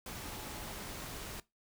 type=tone in noise; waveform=sine; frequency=856 Hz; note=A5; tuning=48 cents flat; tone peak=-54 dBFS; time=0.21-0.72 s; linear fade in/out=2 ms; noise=pink; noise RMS=-44 dBFS; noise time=0.06-1.4 s; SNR=-13 dB; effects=noise-tail reverb RT60 0.2 s tail -20 dB re dry